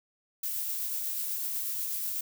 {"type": "noise with tremolo", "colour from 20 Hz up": "violet", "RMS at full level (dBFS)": -32, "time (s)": [0.43, 2.21], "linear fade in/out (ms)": 5, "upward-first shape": "triangle", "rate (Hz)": 8.1, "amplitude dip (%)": 25, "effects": []}